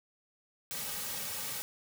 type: noise with comb filter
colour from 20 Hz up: white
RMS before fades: -38 dBFS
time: 0.71-1.62 s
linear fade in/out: 0 ms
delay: 2.9 ms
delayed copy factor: -0.75
effects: none